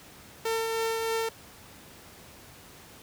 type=tone with tremolo; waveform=sawtooth; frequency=451.3 Hz; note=A4; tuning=44 cents sharp; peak=-22 dBFS; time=0.45-1.29 s; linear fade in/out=5 ms; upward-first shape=triangle; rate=3.2 Hz; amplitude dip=30%; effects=pink hiss -50 dBFS RMS until 3.02 s + high-pass 60 Hz 12 dB/octave